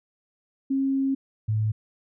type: tone pair in turn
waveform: sine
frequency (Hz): 270.3 / 108.26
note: C#4 / A2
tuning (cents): -44 / -28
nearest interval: octave + major third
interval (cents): 1584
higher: first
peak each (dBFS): -21 / -21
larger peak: neither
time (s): 0.7-1.15 / 1.48-1.72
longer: first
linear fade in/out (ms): 10
effects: none